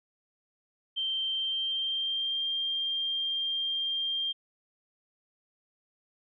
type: tone with pitch glide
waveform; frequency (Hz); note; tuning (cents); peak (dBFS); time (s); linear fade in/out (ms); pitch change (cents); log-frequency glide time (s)
sine; 3136 to 3191; G7 to G7; 0 to +30; -28; 0.96-4.33; 20; +30; 1.33-2.46
effects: none